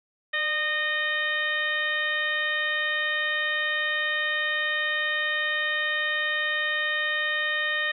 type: harmonic tone with a mistuned harmonic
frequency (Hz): 615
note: D#5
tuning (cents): -20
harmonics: 1 / 2 / 3 / 4 / 5 / 6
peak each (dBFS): -36 / -36 / -25 / -36 / -34 / -35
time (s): 0.33-7.92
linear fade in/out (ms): 10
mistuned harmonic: 1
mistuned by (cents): -48
effects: none